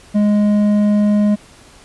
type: tone with hard clipping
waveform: sine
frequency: 207.7 Hz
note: G#3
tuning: in tune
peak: -12 dBFS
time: 0.14-1.36 s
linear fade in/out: 20 ms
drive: 6 dB
effects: pink hiss -44 dBFS RMS until 1.84 s + resampled to 24000 Hz